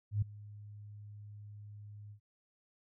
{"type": "tone with ADSR envelope", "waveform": "sine", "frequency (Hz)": 103.83, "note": "G#2", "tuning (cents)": 0, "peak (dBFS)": -26, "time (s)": [0.11, 2.2], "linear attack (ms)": 110, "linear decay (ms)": 6, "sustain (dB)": -21, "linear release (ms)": 88, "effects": []}